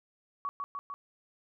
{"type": "tone with echo", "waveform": "sine", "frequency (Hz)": 1127, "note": "C#6", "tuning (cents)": 28, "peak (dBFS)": -31, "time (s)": [0.45, 0.49], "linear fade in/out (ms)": 0, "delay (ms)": 150, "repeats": 3, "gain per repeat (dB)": -2, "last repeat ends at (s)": 0.94, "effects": []}